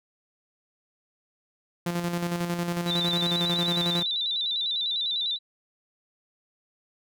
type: tone with tremolo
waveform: sawtooth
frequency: 173.2 Hz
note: F3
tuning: 14 cents flat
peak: -21 dBFS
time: 1.86-4.03 s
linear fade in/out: 5 ms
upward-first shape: square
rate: 11 Hz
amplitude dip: 45%
type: tone with vibrato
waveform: sine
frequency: 3750 Hz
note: A#7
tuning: 10 cents sharp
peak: -25 dBFS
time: 2.86-5.39 s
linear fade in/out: 50 ms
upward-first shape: square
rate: 10 Hz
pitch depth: 75 cents each way
effects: none